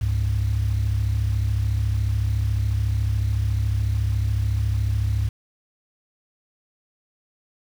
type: tone pair together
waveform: sine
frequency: 69.47 / 103.4 Hz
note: C#2 / G#2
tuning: +4 / -7 cents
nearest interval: perfect fifth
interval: 689 cents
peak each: -22 / -20 dBFS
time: 0.01-5.29 s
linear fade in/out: 10 ms
effects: tanh soft clip ceiling -14 dBFS + 7-bit